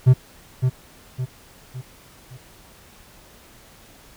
triangle tone with echo, 127.9 Hz, C3, 39 cents flat, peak -6 dBFS, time 0.06-0.14 s, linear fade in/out 20 ms, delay 560 ms, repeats 4, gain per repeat -7 dB, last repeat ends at 2.38 s, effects pink hiss -49 dBFS RMS until 4.16 s

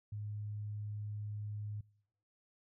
sine tone, 104.7 Hz, G#2, 15 cents sharp, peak -39 dBFS, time 0.12-1.81 s, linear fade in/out 5 ms, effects noise-tail reverb RT60 0.8 s tail -26 dB re dry

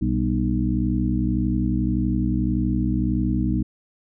harmonic tone with a mistuned harmonic, 61.74 Hz, B1, in tune, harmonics 1 / 2 / 3 / 4 / 5, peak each -25 / -26 / -25 / -26 / -26 dBFS, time 0.01-3.63 s, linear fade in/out 10 ms, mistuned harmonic 3, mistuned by +93 cents, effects none

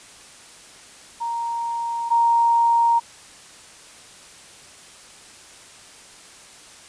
sine tone pair in turn, 932.3 / 932.3 Hz, A#5 / A#5, 0 / 0 cents, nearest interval unison, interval 0 cents, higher neither, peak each -23 / -14 dBFS, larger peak second, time 1.2-2.1 / 2.1-3 s, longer neither, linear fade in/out 20 ms, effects white hiss -45 dBFS RMS until 6.88 s + resampled to 22050 Hz

